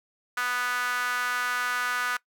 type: tone with high-pass filter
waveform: sawtooth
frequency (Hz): 246.9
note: B3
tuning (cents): 0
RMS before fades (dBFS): -28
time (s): 0.37-2.17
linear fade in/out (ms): 5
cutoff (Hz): 1400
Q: 5
effects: noise-tail reverb RT60 0.1 s tail -21 dB re dry